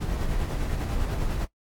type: noise with tremolo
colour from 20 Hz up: brown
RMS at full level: -25 dBFS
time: 0-1.46 s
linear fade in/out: 20 ms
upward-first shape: sine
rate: 10 Hz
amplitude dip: 40%
effects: noise-tail reverb RT60 0.1 s tail -17 dB re dry + AAC 64 kbps